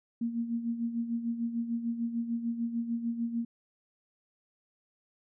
sine tone with tremolo, 233.1 Hz, A#3, in tune, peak -27 dBFS, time 0.21-3.45 s, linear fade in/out 5 ms, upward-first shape sine, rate 6.7 Hz, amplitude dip 65%, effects none

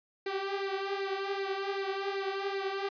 sawtooth tone with flanger, 392 Hz, G4, in tune, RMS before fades -34 dBFS, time 0.26-2.89 s, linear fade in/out 5 ms, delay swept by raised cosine 0.44 to 4.44 ms, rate 2.6 Hz, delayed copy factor +0.65, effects resampled to 11025 Hz

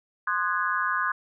sine chord, Ab dominant seventh, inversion first, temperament equal with one note detuned, 1046.5 / 1227.4 / 1480 / 1661.2 Hz, C6 / Eb6 / Gb6 / Ab6, 0 / -24 / 0 / 0 cents, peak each -29 dBFS, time 0.27-1.12 s, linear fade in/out 5 ms, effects none

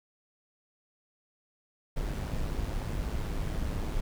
brown noise with amplitude modulation, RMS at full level -30 dBFS, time 1.96-4.01 s, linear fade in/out 10 ms, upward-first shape sine, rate 104 Hz, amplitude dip 45%, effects none

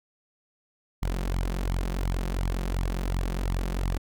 sawtooth tone with flanger, 44.95 Hz, F#1, 49 cents flat, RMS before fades -28 dBFS, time 1.02-3.98 s, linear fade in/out 10 ms, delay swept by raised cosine 0.9 to 5.7 ms, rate 2.8 Hz, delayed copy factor +0.7, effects none

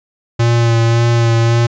square tone with vibrato, 116.54 Hz, A#2, in tune, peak -10 dBFS, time 0.39-1.67 s, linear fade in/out 10 ms, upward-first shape sine, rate 1.8 Hz, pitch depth 20 cents each way, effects resampled to 16000 Hz

